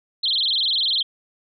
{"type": "tone with vibrato", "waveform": "sine", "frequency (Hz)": 3647, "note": "A#7", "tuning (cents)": -39, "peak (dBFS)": -18, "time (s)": [0.23, 1.03], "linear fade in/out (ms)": 10, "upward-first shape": "sine", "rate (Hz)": 20, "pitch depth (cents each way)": 270, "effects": []}